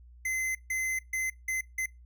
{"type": "tone bursts at uneven times", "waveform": "square", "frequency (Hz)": 2055, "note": "C7", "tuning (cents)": -32, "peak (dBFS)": -29, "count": 5, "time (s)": [[0.25, 0.55], [0.7, 0.99], [1.13, 1.3], [1.48, 1.61], [1.78, 1.86]], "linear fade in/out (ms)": 5, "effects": ["noise-tail reverb RT60 0.2 s tail -22 dB re dry", "added 60 Hz sine -50 dBFS peak until 2.05 s"]}